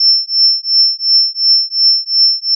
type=tone with tremolo; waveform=sine; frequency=5360 Hz; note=E8; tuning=28 cents sharp; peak=-4 dBFS; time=0-2.55 s; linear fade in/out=5 ms; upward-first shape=triangle; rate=2.8 Hz; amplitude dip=100%; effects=none